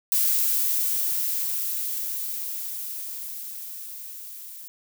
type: noise with level ramp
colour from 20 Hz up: violet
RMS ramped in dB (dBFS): -21 to -41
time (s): 0.12-4.68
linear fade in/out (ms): 0
effects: none